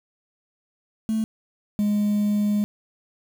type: tone pair in turn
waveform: sine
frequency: 220 / 207.5 Hz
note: A3 / G#3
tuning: 0 / -1 cents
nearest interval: minor second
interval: 101 cents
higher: first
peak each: -19 / -16 dBFS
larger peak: second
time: 1.09-1.24 / 1.79-2.64 s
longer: second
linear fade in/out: 0 ms
effects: tanh soft clip ceiling -18 dBFS + 7-bit